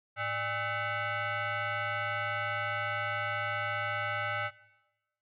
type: tone with frequency modulation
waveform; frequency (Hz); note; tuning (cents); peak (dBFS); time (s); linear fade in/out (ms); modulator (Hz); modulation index
sine; 107.4; A2; -41; -30; 0.16-4.51; 50; 705; 3
effects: noise-tail reverb RT60 1.0 s tail -19 dB re dry + MP3 96 kbps